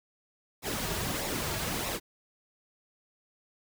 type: noise with flanger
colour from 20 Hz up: pink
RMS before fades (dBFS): -33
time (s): 0.62-2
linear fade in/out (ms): 50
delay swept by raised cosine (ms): 0.64 to 3.94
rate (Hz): 1.6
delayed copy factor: -0.55
effects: none